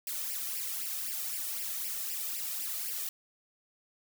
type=noise with flanger; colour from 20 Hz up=blue; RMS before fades=-36 dBFS; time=0.07-3.09 s; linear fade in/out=2 ms; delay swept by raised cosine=0.38 to 1.68 ms; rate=3.9 Hz; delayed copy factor=+0.95; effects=none